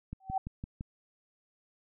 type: click train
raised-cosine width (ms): 5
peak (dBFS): -26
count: 5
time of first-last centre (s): 0.13-0.809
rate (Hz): 5.89
type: tone with exponential growth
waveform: sine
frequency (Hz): 766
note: G5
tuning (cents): -40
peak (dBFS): -24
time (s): 0.2-0.38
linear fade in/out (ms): 5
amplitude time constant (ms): 37
effects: none